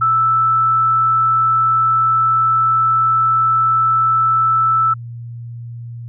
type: tone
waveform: sine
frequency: 1318.5 Hz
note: E6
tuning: in tune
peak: -11 dBFS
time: 0.01-4.94 s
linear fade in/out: 10 ms
effects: added 118 Hz sine -27 dBFS peak until 6.08 s